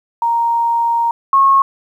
sine tone pair in turn, 932.3 / 1090.2 Hz, A#5 / C#6, 0 / -29 cents, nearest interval minor third, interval 271 cents, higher second, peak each -12 / -7 dBFS, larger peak second, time 0.22-1.11 / 1.33-1.62 s, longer first, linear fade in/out 2 ms, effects 8-bit

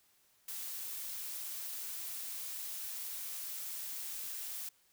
blue noise, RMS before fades -42 dBFS, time 0.48-4.69 s, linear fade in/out 5 ms, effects white hiss -70 dBFS RMS until 4.92 s

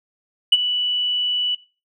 sine tone with ADSR envelope, 2960 Hz, F#7, in tune, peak -6 dBFS, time 0.52-1.55 s, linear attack 7 ms, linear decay 39 ms, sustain -12 dB, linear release 5 ms, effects noise-tail reverb RT60 0.3 s tail -17 dB re dry + tanh soft clip ceiling -4 dBFS

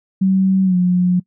sine tone with pitch glide, 190.5 to 179.81 Hz, G3 to F#3, -49 to -49 cents, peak -11 dBFS, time 0.21-1.2 s, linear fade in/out 10 ms, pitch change -100 cents, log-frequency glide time 0.64-0.76 s, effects noise-tail reverb RT60 0.1 s tail -23 dB re dry

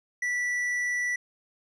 sine tone with tanh clipping, 1961 Hz, B6, 13 cents flat, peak -27 dBFS, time 0.22-1.16 s, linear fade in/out 5 ms, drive 7 dB, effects none

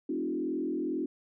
sine tone with frequency modulation, 310 Hz, D#4, 6 cents flat, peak -29 dBFS, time 0.09-1.06 s, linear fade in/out 5 ms, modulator 42.2 Hz, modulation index 1.4, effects none

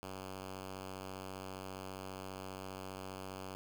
5% pulse tone, 94.9 Hz, F#2, 44 cents sharp, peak -33 dBFS, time 0.03-3.55 s, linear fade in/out 0 ms, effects 10-bit

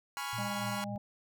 sawtooth chord, C# dominant seventh, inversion second, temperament equal, 830.6 / 987.8 / 1108.7 / 1396.9 Hz, G#5 / B5 / C#6 / E#6, 0 / 0 / 0 / 0 cents, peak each -38 dBFS, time 0.17-0.84 s, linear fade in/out 0 ms
sine tone with tremolo, 116 Hz, A#2, 8 cents flat, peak -38 dBFS, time 0.33-0.96 s, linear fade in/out 0 ms, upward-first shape sine, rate 3.6 Hz, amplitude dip 85%
harmonic tone, 203 Hz, G#3, 39 cents flat, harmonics 1 / 3 / 4, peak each -38 / -43 / -44 dBFS, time 0.38-0.98 s, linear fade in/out 5 ms
effects none

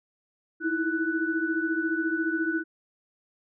sine tone cluster, 317.5 / 331.8 / 1486 Hz, D#4 / E4 / F#6, +35 / +11 / +7 cents, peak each -29 dBFS, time 0.6-2.64 s, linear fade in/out 50 ms, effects none

